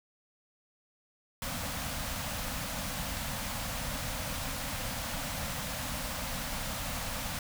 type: band-stop noise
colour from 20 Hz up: pink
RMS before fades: -36 dBFS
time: 1.42-7.39 s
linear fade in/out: 2 ms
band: 290 to 490 Hz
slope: 96 dB/octave
effects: none